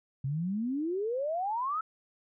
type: exponential sweep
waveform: sine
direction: up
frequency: 130 to 1332 Hz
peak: -29 dBFS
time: 0.24-1.81 s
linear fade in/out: 5 ms
effects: none